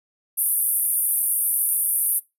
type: band-pass noise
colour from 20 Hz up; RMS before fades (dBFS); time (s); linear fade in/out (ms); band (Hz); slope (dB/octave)
pink; -22; 0.37-2.2; 20; 9300 to 14000; 96
effects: noise-tail reverb RT60 0.2 s tail -20 dB re dry